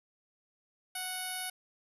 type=tone with low-pass filter; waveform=10% pulse; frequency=739 Hz; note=F#5; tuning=2 cents flat; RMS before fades=-38 dBFS; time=0.95-1.5 s; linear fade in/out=5 ms; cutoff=11000 Hz; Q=4.7; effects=none